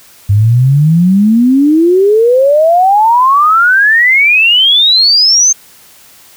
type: exponential sweep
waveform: sine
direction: up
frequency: 98 to 6400 Hz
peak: -4 dBFS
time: 0.29-5.53 s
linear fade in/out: 10 ms
effects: white hiss -40 dBFS RMS until 6.36 s